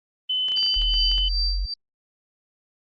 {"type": "tone", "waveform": "sine", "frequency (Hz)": 3027, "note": "F#7", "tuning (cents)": 39, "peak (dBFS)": -21, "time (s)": [0.29, 1.29], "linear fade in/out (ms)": 10}
{"type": "clicks", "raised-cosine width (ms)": 0.2, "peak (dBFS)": -21, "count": 10, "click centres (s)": [0.485, 0.519, 0.574, 0.629, 0.664, 0.742, 0.818, 0.938, 1.116, 1.181]}
{"type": "tone with tremolo", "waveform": "sine", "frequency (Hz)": 4673, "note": "D8", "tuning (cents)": -9, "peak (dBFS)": -22, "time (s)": [0.56, 1.74], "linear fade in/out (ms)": 5, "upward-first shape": "sine", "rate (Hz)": 2.6, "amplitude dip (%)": 85}
{"type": "linear sweep", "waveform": "sine", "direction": "up", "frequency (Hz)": [37, 46.74], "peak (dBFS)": -22, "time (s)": [0.76, 1.66], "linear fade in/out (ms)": 10}
{"effects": ["Opus 24 kbps"]}